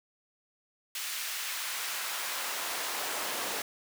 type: noise with high-pass filter sweep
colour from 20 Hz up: pink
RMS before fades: -35 dBFS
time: 0.95-3.62 s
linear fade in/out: 2 ms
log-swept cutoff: 2200 to 430 Hz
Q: 0.79
effects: none